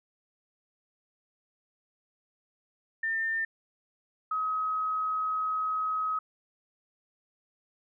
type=tone pair in turn; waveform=sine; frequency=1802 / 1270.5 Hz; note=A6 / D#6; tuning=+41 / +36 cents; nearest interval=tritone; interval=605 cents; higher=first; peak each=-27 dBFS; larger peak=neither; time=3.03-3.45 / 4.31-6.19 s; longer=second; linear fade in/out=5 ms; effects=none